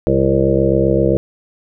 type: harmonic tone with a mistuned harmonic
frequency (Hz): 67.6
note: C#2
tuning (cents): -43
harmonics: 1 / 2 / 3 / 5 / 6 / 7 / 8 / 9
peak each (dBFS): -22 / -19 / -20 / -17 / -23 / -17 / -20 / -22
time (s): 0.07-1.17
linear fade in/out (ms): 0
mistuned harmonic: 9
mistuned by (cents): -17
effects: none